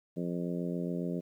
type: harmonic tone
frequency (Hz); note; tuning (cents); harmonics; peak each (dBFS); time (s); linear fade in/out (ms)
87.31; F2; 0; 2 / 3 / 4 / 5 / 6 / 7; -34 / -38 / -40 / -42 / -44 / -45; 0.16-1.21; 20
effects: 11-bit